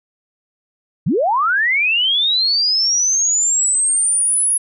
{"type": "linear sweep", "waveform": "sine", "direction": "up", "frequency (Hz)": [116, 10570], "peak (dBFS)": -13, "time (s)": [1.06, 4.58], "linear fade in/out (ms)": 10, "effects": []}